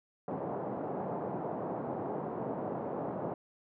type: band-pass noise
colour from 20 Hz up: white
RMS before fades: -37 dBFS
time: 0.28-3.34 s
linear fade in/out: 2 ms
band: 130 to 790 Hz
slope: 24 dB/octave
effects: none